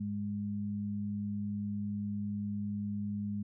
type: tone pair together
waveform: sine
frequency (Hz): 102.5 / 205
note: G#2 / G#3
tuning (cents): -22 / -22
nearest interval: octave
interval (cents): 1200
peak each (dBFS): -40 / -34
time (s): 0-3.43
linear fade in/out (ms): 10
effects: none